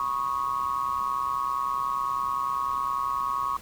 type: tone with amplitude modulation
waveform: sine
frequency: 1108.7 Hz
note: C#6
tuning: in tune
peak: -21 dBFS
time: 0-3.57 s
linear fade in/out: 2 ms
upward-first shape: sine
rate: 130 Hz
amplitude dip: 90%
effects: pink hiss -47 dBFS RMS until 3.61 s

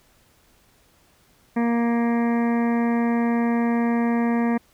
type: harmonic tone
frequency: 234.5 Hz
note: A#3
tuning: 11 cents sharp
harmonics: 1 / 2 / 3 / 4 / 5 / 7 / 8 / 9 / 10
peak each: -19 / -29 / -31 / -33 / -37 / -39 / -37 / -41 / -44 dBFS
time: 1.56-4.58 s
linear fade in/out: 10 ms
effects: pink hiss -59 dBFS RMS until 4.73 s

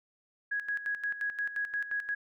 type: tone with tremolo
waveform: sine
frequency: 1661.2 Hz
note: G#6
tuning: in tune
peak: -29 dBFS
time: 0.51-2.15 s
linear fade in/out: 10 ms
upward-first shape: square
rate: 5.7 Hz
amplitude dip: 70%
effects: none

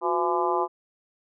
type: harmonic tone with a mistuned harmonic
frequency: 169.4 Hz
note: E3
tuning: 48 cents sharp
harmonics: 2 / 3 / 4 / 5 / 6 / 7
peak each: -27 / -31 / -31 / -28 / -27 / -32 dBFS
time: 0.01-0.68 s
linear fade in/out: 50 ms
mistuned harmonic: 2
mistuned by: +120 cents
effects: none

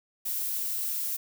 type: noise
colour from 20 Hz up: violet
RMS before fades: -31 dBFS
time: 0.25-1.17 s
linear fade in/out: 10 ms
effects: none

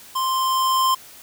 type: tone with level ramp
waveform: square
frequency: 1046.5 Hz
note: C6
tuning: in tune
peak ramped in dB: -21 to -16 dBFS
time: 0.15-0.95 s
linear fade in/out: 10 ms
effects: white hiss -44 dBFS RMS until 1.22 s

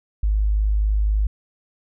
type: tone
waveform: sine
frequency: 51.91 Hz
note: G#1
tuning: in tune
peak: -16 dBFS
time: 0.23-1.27 s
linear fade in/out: 5 ms
effects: none

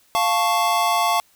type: chord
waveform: square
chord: F augmented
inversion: none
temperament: equal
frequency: 698.5 / 880 / 1108.7 Hz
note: F5 / A5 / C#6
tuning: 0 / 0 / 0 cents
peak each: -22 / -23 / -22 dBFS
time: 0.15-1.2 s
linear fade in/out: 0 ms
effects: white hiss -58 dBFS RMS until 1.35 s

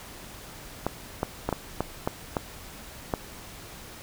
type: clicks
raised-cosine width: 1 ms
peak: -11 dBFS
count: 8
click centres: 0.866 / 1.231 / 1.49 / 1.527 / 1.806 / 2.075 / 2.368 / 3.138 s
effects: pink hiss -44 dBFS RMS until 4.02 s

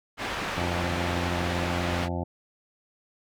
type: low-pass noise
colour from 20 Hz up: white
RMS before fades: -32 dBFS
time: 0.17-2.09 s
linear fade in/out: 50 ms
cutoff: 2200 Hz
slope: 12 dB/octave
type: harmonic tone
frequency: 87.31 Hz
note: F2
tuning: in tune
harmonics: 1 / 2 / 3 / 4 / 6 / 7 / 8 / 9 / 10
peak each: -31 / -34 / -36 / -37 / -39 / -39 / -40 / -41 / -41 dBFS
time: 0.57-2.24 s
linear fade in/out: 10 ms
effects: none

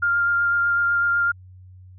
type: tone with vibrato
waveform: sine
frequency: 1400 Hz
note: F6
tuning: 4 cents sharp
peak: -17 dBFS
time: 0.02-1.32 s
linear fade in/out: 10 ms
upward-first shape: sine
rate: 8 Hz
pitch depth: 12 cents each way
effects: added 92 Hz sine -42 dBFS peak until 1.98 s

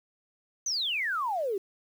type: exponential sweep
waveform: sine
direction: down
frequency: 6320 to 370 Hz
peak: -27 dBFS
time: 0.66-1.58 s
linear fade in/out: 5 ms
effects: 9-bit

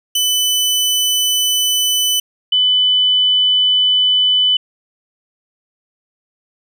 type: tone pair in turn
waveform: sawtooth / sine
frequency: 3000 / 3000 Hz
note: F#7 / F#7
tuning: +23 / +23 cents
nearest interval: unison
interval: 0 cents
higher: neither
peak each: -10 dBFS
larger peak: neither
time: 0.15-2.2 / 2.52-4.57 s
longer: neither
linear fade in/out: 5 ms
effects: none

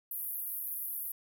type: band-pass noise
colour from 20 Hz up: pink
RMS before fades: -38 dBFS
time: 0.11-1.12 s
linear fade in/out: 5 ms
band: 11000 to 16000 Hz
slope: 96 dB/octave
effects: none

